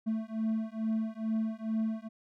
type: beating tone pair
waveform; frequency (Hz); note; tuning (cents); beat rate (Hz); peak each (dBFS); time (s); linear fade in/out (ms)
triangle; 220 / 222.3; A3 / A3; 0 / +18; 2.3; -31; 0.06-2.09; 20
effects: none